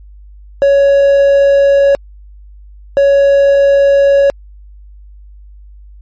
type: tone pair in turn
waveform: triangle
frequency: 558 / 558 Hz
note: C#5 / C#5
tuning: +11 / +11 cents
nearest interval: unison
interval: 0 cents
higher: neither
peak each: -3 dBFS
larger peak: neither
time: 0.62-1.95 / 2.97-4.3 s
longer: neither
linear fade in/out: 0 ms
effects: added 50 Hz sine -33 dBFS peak until 6.01 s + MP3 32 kbps